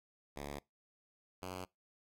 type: tone pair in turn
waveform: 5% pulse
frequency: 71.6 / 92.02 Hz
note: D2 / F#2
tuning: -43 / -9 cents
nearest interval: major third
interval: 434 cents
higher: second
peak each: -31 / -31 dBFS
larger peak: neither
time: 0.36-0.59 / 1.42-1.65 s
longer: neither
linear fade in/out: 5 ms
effects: noise-tail reverb RT60 0.2 s tail -25 dB re dry + AAC 48 kbps